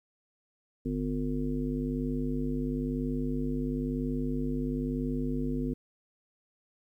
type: harmonic tone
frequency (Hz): 50.5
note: G#1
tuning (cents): -48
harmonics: 1 / 3 / 5 / 7 / 9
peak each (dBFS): -35 / -36 / -31 / -40 / -40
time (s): 0.85-5.74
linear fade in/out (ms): 10
effects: 11-bit

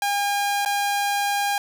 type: tone with dropouts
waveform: sawtooth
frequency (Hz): 809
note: G#5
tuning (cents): -46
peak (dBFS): -17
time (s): 0.02-1.58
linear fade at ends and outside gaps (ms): 2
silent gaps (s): 0.65-0.659
effects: none

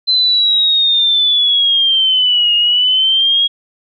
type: linear two-way sweep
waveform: sine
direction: down then up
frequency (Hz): 4074 to 2848 to 3303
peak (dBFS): -9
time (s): 0.07-3.48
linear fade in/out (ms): 20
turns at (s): 2.55
effects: none

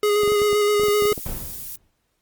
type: tone with vibrato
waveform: square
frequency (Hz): 415.3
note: G#4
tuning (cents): 0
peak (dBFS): -17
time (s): 0.03-1.13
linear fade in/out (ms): 2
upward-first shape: square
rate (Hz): 7.7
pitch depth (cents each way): 15
type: clicks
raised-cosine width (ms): 2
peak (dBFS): -18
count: 12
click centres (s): 0.234 / 0.277 / 0.32 / 0.418 / 0.53 / 0.797 / 0.835 / 0.884 / 1.023 / 1.054 / 1.12 / 1.178
type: noise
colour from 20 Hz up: violet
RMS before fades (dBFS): -33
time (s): 0.83-1.76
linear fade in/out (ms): 5
type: noise with exponential decay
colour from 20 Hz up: brown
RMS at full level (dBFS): -26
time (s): 1.26-1.91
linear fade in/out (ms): 2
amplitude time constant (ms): 140
effects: pink hiss -71 dBFS RMS until 2.21 s + Opus 32 kbps

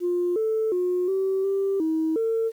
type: tone with pitch steps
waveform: sine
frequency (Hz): 353.2 / 440.1 / 360.1 / 383.8 / 391.8 / 318.9 / 451.3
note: F4 / A4 / F#4 / G4 / G4 / D#4 / A4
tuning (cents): +20 / 0 / -47 / -37 / -1 / +43 / +44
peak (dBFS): -20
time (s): 0-2.52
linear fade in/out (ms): 50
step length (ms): 360
effects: tanh soft clip ceiling -17 dBFS + 9-bit

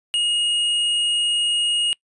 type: tone with hard clipping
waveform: sine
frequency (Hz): 2869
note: F7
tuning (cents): +46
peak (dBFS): -19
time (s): 0.14-1.93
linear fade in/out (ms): 0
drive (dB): 7
effects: noise-tail reverb RT60 0.1 s tail -24 dB re dry + resampled to 24000 Hz

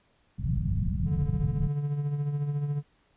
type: low-pass noise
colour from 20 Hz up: white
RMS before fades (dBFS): -28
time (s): 0.38-1.68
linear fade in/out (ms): 10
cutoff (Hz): 180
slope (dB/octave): 48
type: tone with tremolo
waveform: triangle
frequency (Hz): 144.9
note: D3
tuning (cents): -23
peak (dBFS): -22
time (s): 1.05-2.83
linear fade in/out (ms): 50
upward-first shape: triangle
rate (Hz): 14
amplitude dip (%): 60
effects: pink hiss -67 dBFS RMS until 3.16 s + resampled to 8000 Hz

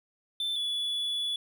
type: tone pair in turn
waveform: triangle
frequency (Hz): 3538 / 3425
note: A7 / A7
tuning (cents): +9 / -47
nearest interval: minor second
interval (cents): 56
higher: first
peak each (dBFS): -27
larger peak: neither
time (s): 0.4-0.56 / 0.56-1.36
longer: second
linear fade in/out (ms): 2
effects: none

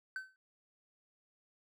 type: tone with exponential decay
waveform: triangle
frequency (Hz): 1532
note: G6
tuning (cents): -40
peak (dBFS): -33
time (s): 0.16-0.36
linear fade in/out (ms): 1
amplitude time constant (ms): 42
effects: none

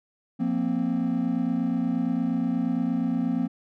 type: chord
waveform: triangle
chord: F suspended fourth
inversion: none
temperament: equal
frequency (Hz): 174.61 / 233.1 / 261.6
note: F3 / Bb3 / C4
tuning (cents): 0 / 0 / 0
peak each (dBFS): -27 / -24 / -24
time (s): 0.39-3.48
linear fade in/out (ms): 20
effects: tanh soft clip ceiling -14 dBFS

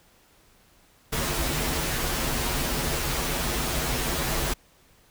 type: noise with comb filter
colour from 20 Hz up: pink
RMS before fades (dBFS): -27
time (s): 1.12-4.54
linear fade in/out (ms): 10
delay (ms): 10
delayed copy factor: -1
effects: pink hiss -59 dBFS RMS until 5.1 s

